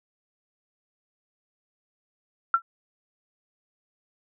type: tone with exponential decay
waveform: sine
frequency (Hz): 1356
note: E6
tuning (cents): +49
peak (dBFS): -12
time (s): 2.54-2.62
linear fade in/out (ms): 2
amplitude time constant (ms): 16
effects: none